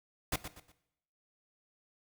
pink noise with echo, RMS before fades -32 dBFS, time 0.32-0.36 s, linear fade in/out 5 ms, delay 120 ms, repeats 3, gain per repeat -10 dB, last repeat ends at 0.72 s, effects noise-tail reverb RT60 0.8 s tail -17 dB re dry

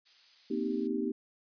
violet noise, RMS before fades -46 dBFS, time 0.05-0.88 s, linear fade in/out 20 ms
sine chord, C minor seventh, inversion third, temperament equal with one note detuned, 233.1 / 257.4 / 311.1 / 392 Hz, Bb3 / C4 / Eb4 / G4, 0 / -28 / 0 / 0 cents, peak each -35 dBFS, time 0.5-1.12 s, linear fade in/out 10 ms
effects resampled to 11025 Hz

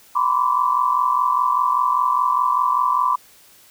sine tone cluster, 989 / 1034 / 1160 Hz, B5 / C6 / D6, +2 / -21 / -22 cents, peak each -20 dBFS, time 0.15-3.16 s, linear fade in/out 10 ms, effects white hiss -50 dBFS RMS until 3.7 s

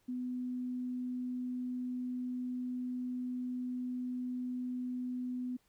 sine tone, 250 Hz, B3, 21 cents sharp, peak -35 dBFS, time 0.08-5.57 s, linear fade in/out 10 ms, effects pink hiss -73 dBFS RMS until 5.68 s

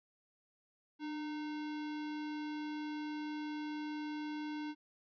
sine tone with sample-and-hold, 299.7 Hz, D4, 35 cents sharp, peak -38 dBFS, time 0.99-4.75 s, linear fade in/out 50 ms, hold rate 1225 Hz, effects resampled to 11025 Hz

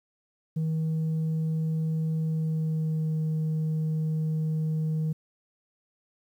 sine tone with pitch glide, 159.2 to 157.01 Hz, D#3 to D#3, +40 to +16 cents, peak -22 dBFS, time 0.56-5.13 s, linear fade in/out 10 ms, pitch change -24 cents, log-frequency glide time 2.21-3.17 s, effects tanh soft clip ceiling -24 dBFS + 10-bit

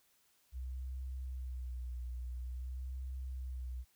sine tone with vibrato, 63 Hz, B1, 35 cents sharp, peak -38 dBFS, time 0.52-3.85 s, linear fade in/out 50 ms, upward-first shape sine, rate 0.48 Hz, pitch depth 52 cents each way, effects tanh soft clip ceiling -34 dBFS + white hiss -72 dBFS RMS until 3.95 s

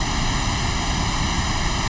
pink noise with comb filter, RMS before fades -21 dBFS, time 0-1.88 s, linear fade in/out 5 ms, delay 1 ms, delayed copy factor +0.85, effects resampled to 16000 Hz

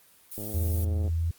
violet noise, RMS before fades -38 dBFS, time 0.31-0.85 s, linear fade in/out 10 ms
click train, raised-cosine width 2 ms, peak -26 dBFS, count 75, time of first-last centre 0.38-1.078 s, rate 106 Hz
sine tone with vibrato, 83 Hz, E2, 12 cents sharp, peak -24 dBFS, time 0.54-1.31 s, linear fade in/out 5 ms, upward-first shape sine, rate 4.4 Hz, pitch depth 12 cents each way
effects white hiss -58 dBFS RMS until 1.38 s + Opus 32 kbps

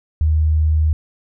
sine tone, 77.78 Hz, D#2, in tune, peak -12 dBFS, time 0.21-0.93 s, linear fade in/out 0 ms, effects none

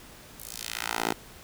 10% pulse tone with high-pass filter sweep, 56.6 Hz, A1, 50 cents sharp, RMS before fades -33 dBFS, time 0.38-1.13 s, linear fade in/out 10 ms, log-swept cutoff 12000 to 360 Hz, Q 0.86, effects pink hiss -49 dBFS RMS until 1.43 s

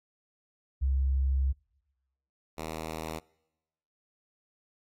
sine / 5% pulse tone pair in turn, 67 / 79.68 Hz, C2 / D#2, +42 / +42 cents, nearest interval minor third, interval 300 cents, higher second, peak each -24 dBFS, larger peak neither, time 0.81-1.53 / 2.57-3.2 s, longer first, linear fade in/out 20 ms, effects noise-tail reverb RT60 1.0 s tail -26 dB re dry + AAC 48 kbps

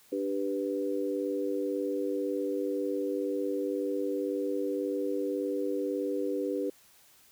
sine chord, G major, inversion second, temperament equal, 293.7 / 392 / 493.9 Hz, D4 / G4 / B4, 0 / 0 / 0 cents, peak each -33 dBFS, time 0.12-6.7 s, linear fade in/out 5 ms, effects white hiss -60 dBFS RMS until 7.31 s

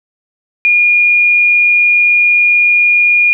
sine tone, 2429 Hz, D#7, 42 cents flat, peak -6 dBFS, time 0.65-3.33 s, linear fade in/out 0 ms, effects none

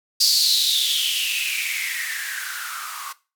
violet noise with band-pass filter sweep, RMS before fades -23 dBFS, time 0.2-3.13 s, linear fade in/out 10 ms, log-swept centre 4800 to 1100 Hz, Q 8.1, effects noise-tail reverb RT60 0.3 s tail -18 dB re dry

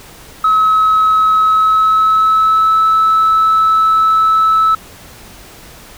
sine tone with pitch glide, 1285 to 1306 Hz, E6 to E6, -45 to -17 cents, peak -6 dBFS, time 0.44-4.75 s, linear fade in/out 5 ms, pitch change +28 cents, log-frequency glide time 1.42-2.8 s, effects tanh soft clip ceiling -5 dBFS + pink hiss -37 dBFS RMS until 5.97 s

